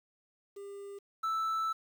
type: tone pair in turn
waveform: triangle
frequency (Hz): 400 / 1318.5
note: G4 / E6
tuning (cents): +35 / 0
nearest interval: octave + major sixth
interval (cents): 2065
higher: second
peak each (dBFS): -40 / -28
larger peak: second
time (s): 0.56-0.99 / 1.23-1.73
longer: second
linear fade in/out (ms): 10
effects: 10-bit